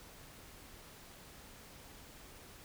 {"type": "silence", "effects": ["pink hiss -55 dBFS RMS until 2.64 s"]}